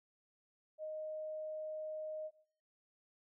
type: tone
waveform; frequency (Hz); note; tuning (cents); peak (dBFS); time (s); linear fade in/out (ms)
sine; 621; D#5; -3; -40; 0.78-2.31; 50
effects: noise-tail reverb RT60 0.5 s tail -17 dB re dry